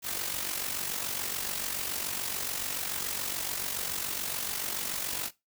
white noise with amplitude modulation, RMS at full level -31 dBFS, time 0.02-5.31 s, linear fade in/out 50 ms, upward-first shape sine, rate 47 Hz, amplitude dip 60%, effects noise-tail reverb RT60 0.2 s tail -18 dB re dry

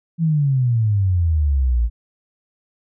sine exponential sweep, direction down, 169 to 55 Hz, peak -14 dBFS, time 0.18-1.9 s, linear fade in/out 50 ms, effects none

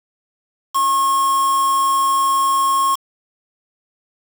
triangle tone with quantisation, 1083 Hz, C#6, 41 cents flat, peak -12 dBFS, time 0.74-2.96 s, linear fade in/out 20 ms, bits 4, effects none

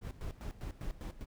brown noise with tremolo, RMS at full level -40 dBFS, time 0.01-1.26 s, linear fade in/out 50 ms, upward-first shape square, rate 5 Hz, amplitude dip 80%, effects none

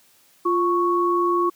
sine tone pair together, 349.2 / 1108.7 Hz, F4 / C#6, 0 / 0 cents, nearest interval octave + minor sixth, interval 2000 cents, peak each -20 dBFS, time 0.45-1.5 s, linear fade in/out 10 ms, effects white hiss -57 dBFS RMS until 1.55 s + high-pass 100 Hz 12 dB/octave

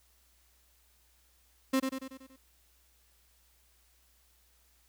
35% pulse tone with echo, 264.6 Hz, C4, 20 cents sharp, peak -23 dBFS, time 1.73-1.8 s, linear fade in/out 10 ms, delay 94 ms, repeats 6, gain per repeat -5 dB, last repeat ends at 2.364 s, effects added 60 Hz sine -68 dBFS peak until 4.88 s + white hiss -68 dBFS RMS until 4.88 s

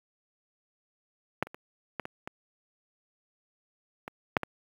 clicks, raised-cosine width 0.5 ms, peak -10 / -29 / -27 / -17 / -21 / -22 / -22 / -6 / -16 dBFS, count 9, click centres 1.426 / 1.47 / 1.545 / 1.997 / 2.054 / 2.275 / 4.079 / 4.368 / 4.433 s, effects high-pass 100 Hz 12 dB/octave + 8-bit

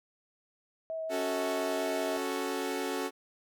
sine tone with vibrato, 644 Hz, E5, 41 cents flat, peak -33 dBFS, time 0.9-2.17 s, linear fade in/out 0 ms, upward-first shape triangle, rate 5.6 Hz, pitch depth 12 cents each way
sawtooth chord, F# minor, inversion second, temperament equal, 277.2 / 370 / 440 Hz, C#4 / F#4 / A4, 0 / 0 / 0 cents, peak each -32 dBFS, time 1.09-3.11 s, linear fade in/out 50 ms
effects none

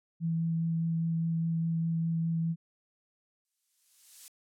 sine tone with vibrato, 164.81 Hz, E3, in tune, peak -27 dBFS, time 0.2-2.56 s, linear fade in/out 50 ms, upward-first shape sine, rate 4.9 Hz, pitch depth 9 cents each way
violet noise with exponential growth, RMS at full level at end -39 dBFS, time 3.45-4.28 s, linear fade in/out 0 ms, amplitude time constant 180 ms
effects low-pass 9000 Hz 12 dB/octave

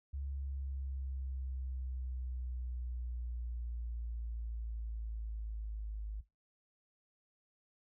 sine exponential sweep, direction down, 69.3 to 52.2 Hz, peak -38 dBFS, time 0.13-6.21 s, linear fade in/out 10 ms, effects noise-tail reverb RT60 0.2 s tail -17 dB re dry

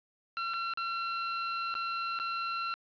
sawtooth tone with dropouts, 1360 Hz, F6, 46 cents flat, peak -28 dBFS, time 0.37-2.74 s, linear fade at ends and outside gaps 0 ms, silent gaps 0.536-0.54 / 0.737-0.774 / 1.741-1.752 / 2.189-2.199 s, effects resampled to 11025 Hz + 9-bit

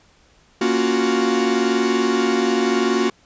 45% pulse chord, Gb major seventh, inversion first, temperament equal, 233.1 / 277.2 / 349.2 / 370 Hz, Bb3 / Db4 / F4 / Gb4, 0 / 0 / 0 / 0 cents, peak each -22 / -25 / -23 / -20 dBFS, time 0.61-3.1 s, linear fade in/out 5 ms, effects pink hiss -55 dBFS RMS until 3.25 s + resampled to 16000 Hz

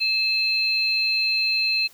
sine tone pair together, 2611 / 4145 Hz, E7 / C8, -17 / -17 cents, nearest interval minor sixth, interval 800 cents, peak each -22 / -22 dBFS, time 0-1.88 s, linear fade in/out 20 ms, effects white hiss -52 dBFS RMS until 1.93 s

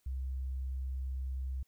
sine tone, 65.41 Hz, C2, in tune, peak -34 dBFS, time 0.06-1.63 s, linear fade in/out 5 ms, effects white hiss -75 dBFS RMS until 1.67 s

